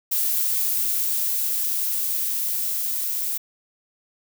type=noise with level ramp; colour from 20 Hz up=violet; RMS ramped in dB=-22 to -26 dBFS; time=0.11-3.38 s; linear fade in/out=10 ms; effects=none